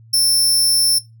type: tone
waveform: sawtooth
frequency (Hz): 5360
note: E8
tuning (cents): +28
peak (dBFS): -9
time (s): 0.13-0.99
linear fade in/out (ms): 10
effects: noise-tail reverb RT60 0.2 s tail -18 dB re dry + added 113 Hz sine -42 dBFS peak until 1.2 s